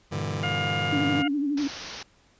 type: chord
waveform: sawtooth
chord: E half-diminished seventh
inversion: first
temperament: just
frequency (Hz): 98.89 / 118.67 / 148.33 / 164.81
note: G2 / Bb2 / D3 / E3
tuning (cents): +16 / +31 / +18 / 0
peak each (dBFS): -28 / -32 / -27 / -32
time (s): 0.11-1.23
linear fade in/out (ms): 20
type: harmonic tone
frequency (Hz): 710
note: F5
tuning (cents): +28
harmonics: 1 / 2 / 3 / 4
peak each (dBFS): -32 / -32 / -32 / -32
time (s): 0.43-1.28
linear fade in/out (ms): 5
type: tone with vibrato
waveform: sine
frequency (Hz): 287.1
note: D4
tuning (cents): -39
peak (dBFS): -23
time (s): 0.92-1.68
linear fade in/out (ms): 10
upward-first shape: sine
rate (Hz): 12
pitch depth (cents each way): 75
type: low-pass noise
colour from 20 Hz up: white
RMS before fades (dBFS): -39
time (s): 1.57-2.03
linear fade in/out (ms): 5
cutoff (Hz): 6100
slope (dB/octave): 96
effects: pink hiss -61 dBFS RMS until 2.39 s + resampled to 16000 Hz